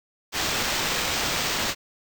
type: noise with sample-and-hold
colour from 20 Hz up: violet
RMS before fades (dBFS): -26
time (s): 0.32-1.75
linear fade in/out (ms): 50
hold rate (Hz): 11025
effects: none